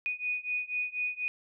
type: beating tone pair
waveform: sine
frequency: 2475 / 2479.1 Hz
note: D#7 / D#7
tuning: -10 / -7 cents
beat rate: 4.1 Hz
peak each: -34 / -33 dBFS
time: 0.06-1.28 s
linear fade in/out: 0 ms
effects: none